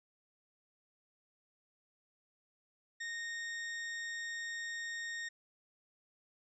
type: tone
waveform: 40% pulse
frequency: 1851 Hz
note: A#6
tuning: 13 cents flat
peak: -38 dBFS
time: 3-5.29 s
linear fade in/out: 10 ms
effects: resampled to 22050 Hz